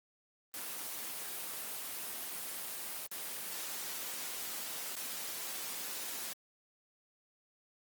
white noise with dropouts, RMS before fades -41 dBFS, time 0.54-6.33 s, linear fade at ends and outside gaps 0 ms, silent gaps 3.065-3.114 / 4.953-4.966 s, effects high-pass 200 Hz 12 dB/octave + Opus 24 kbps

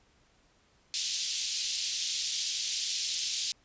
white band-pass noise, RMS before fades -33 dBFS, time 0.94-3.52 s, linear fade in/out 0 ms, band 3200 to 6400 Hz, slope 24 dB/octave, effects pink hiss -66 dBFS RMS until 3.64 s + resampled to 16000 Hz

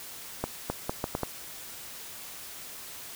accelerating click train, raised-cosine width 1 ms, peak -14 dBFS, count 6, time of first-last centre 0.44-1.233 s, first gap 260 ms, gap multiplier 0.75, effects white hiss -43 dBFS RMS until 3.15 s

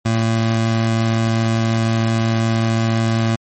25% pulse tone, 113.2 Hz, A2, 50 cents sharp, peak -11 dBFS, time 0.05-3.36 s, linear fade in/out 10 ms, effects MP3 32 kbps

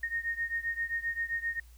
sine beating tone pair, 1847 / 1854.6 Hz, A#6 / A#6, -16 / -9 cents, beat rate 7.6 Hz, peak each -33 / -35 dBFS, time 0.03-1.6 s, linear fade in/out 5 ms, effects added 59 Hz sine -51 dBFS peak until 1.77 s + white hiss -64 dBFS RMS until 1.77 s

